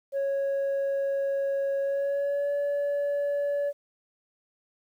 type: tone with pitch glide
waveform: sine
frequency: 552 to 572.1 Hz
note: C#5 to D5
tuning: -7 to -45 cents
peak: -22 dBFS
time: 0.12-3.73 s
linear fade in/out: 50 ms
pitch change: +62 cents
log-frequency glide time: 1.81-2.51 s
effects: tanh soft clip ceiling -24 dBFS + 10-bit